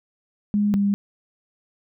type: tone pair in turn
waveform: sine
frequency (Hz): 206.3 / 201.1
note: G#3 / G3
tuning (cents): -11 / +44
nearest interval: unison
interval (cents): 45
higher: first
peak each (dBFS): -17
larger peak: neither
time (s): 0.54-0.74 / 0.74-0.94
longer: neither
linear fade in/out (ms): 0
effects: none